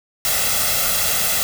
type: noise with comb filter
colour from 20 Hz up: white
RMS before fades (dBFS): -19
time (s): 0.25-1.43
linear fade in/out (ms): 0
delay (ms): 1.5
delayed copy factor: +0.7
effects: none